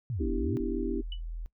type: exponential two-way sweep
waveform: sine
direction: down then up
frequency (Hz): 136.4 to 36.71 to 136.4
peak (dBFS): -30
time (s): 0.1-0.57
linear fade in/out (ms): 0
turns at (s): 0.34
type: chord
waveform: sine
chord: E minor seventh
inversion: second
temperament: equal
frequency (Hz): 246.9 / 293.7 / 329.6 / 392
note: B3 / D4 / E4 / G4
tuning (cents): 0 / 0 / 0 / 0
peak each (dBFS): -34 / -35 / -34 / -35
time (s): 0.19-1.02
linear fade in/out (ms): 20
type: tone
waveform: sine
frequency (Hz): 41.2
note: E1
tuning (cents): 0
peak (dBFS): -34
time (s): 0.6-1.46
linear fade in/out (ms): 0
type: tone with exponential decay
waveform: sine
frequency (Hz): 2969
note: F#7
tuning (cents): +5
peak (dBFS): -35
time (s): 1.12-1.21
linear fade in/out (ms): 2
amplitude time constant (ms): 18
effects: noise-tail reverb RT60 0.1 s tail -20 dB re dry